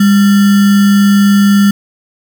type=tone with sample-and-hold; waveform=sine; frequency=201.3 Hz; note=G3; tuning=46 cents sharp; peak=-4 dBFS; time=0-1.71 s; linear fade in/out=5 ms; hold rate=1575 Hz; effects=none

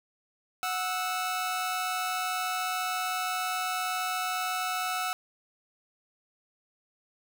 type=tone pair together; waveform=sawtooth; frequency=736 / 1310.1 Hz; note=F#5 / E6; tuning=-9 / -11 cents; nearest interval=minor seventh; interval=998 cents; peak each=-28 dBFS; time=0.63-5.13 s; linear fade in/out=0 ms; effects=none

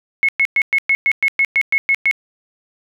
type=tone bursts; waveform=sine; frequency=2185 Hz; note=C#7; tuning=26 cents flat; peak=-11 dBFS; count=12; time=0.23-2.112 s; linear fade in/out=0 ms; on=56 ms; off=110 ms; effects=none

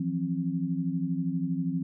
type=tone cluster; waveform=sine; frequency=164.8 / 177.3 / 265.2 Hz; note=E3 / F3 / C4; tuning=0 / +26 / +23 cents; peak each=-31 dBFS; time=0-1.83 s; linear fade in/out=5 ms; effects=none

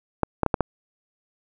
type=clicks; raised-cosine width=1 ms; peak=-5 dBFS; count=5; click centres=0.233 / 0.433 / 0.463 / 0.542 / 0.607 s; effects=none

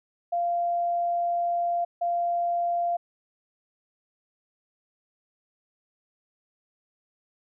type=tone bursts at uneven times; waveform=sine; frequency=693 Hz; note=F5; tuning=14 cents flat; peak=-23 dBFS; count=2; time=0.32-1.85 / 2.01-2.97 s; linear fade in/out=10 ms; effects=none

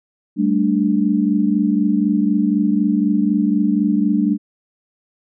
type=chord; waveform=sine; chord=G suspended second; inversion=none; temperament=equal; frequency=196 / 220 / 293.7 Hz; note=G3 / A3 / D4; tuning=0 / 0 / 0 cents; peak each=-18 dBFS; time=0.36-4.38 s; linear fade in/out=50 ms; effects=none

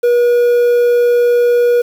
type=tone with quantisation; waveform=triangle; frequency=481.6 Hz; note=B4; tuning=44 cents flat; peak=-6 dBFS; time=0.03-1.82 s; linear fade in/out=10 ms; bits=6; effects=none

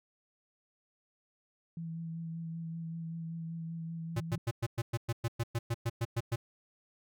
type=tone with vibrato; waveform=sine; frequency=164.81 Hz; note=E3; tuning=in tune; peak=-37 dBFS; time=1.77-4.38 s; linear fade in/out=2 ms; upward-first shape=sine; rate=5.2 Hz; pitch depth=18 cents each way
type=tone bursts; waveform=square; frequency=116.54 Hz; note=A#2; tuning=in tune; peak=-30 dBFS; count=15; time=4.16-6.36 s; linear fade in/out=10 ms; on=44 ms; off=110 ms
effects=none

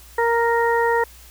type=harmonic tone; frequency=466.2 Hz; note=A#4; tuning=in tune; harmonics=1 / 2 / 3 / 4; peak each=-19 / -20 / -29 / -24 dBFS; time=0.18-1.04 s; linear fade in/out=5 ms; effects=added 60 Hz sine -45 dBFS peak until 1.3 s + white hiss -47 dBFS RMS until 1.3 s

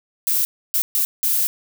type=noise bursts at uneven times; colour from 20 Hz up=violet; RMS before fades=-19 dBFS; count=4; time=0.27-0.45 / 0.74-0.82 / 0.95-1.05 / 1.23-1.47 s; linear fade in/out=0 ms; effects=none

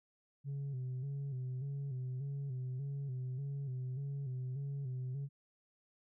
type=tone with vibrato; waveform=sine; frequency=133.7 Hz; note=C3; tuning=38 cents sharp; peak=-35 dBFS; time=0.44-5.29 s; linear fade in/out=50 ms; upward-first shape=square; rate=1.7 Hz; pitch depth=77 cents each way; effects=tanh soft clip ceiling -36 dBFS

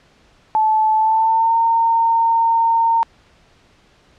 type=tone with pitch glide; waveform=sine; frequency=870 to 915.4 Hz; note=A5 to A#5; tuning=-20 to -32 cents; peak=-12 dBFS; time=0.55-3.03 s; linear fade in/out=0 ms; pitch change=+88 cents; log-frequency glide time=0.95-1.55 s; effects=pink hiss -53 dBFS RMS until 4.18 s + low-pass 5000 Hz 12 dB/octave

